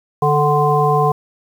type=harmonic tone with a mistuned harmonic; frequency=148.5 Hz; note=D3; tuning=20 cents sharp; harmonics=1 / 3 / 5 / 7; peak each=-17 / -17 / -17 / -17 dBFS; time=0.22-1.12 s; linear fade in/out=5 ms; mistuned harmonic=3; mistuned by=-24 cents; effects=7-bit